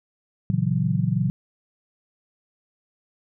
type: chord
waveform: sine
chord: F# dominant seventh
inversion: first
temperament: equal with one note detuned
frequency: 116.54 / 138.59 / 162.54 / 185 Hz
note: A#2 / C#3 / E3 / F#3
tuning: 0 / 0 / -24 / 0 cents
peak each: -25 dBFS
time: 0.5-1.3 s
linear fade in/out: 0 ms
effects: none